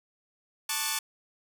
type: chord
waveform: 5% pulse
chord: D major seventh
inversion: second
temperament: equal with one note detuned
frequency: 880 / 1108.7 / 1189 / 1480 Hz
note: A5 / C#6 / D6 / F#6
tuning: 0 / 0 / +21 / 0 cents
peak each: -20 / -22 / -23 / -25 dBFS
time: 0.69-0.99 s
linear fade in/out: 5 ms
effects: none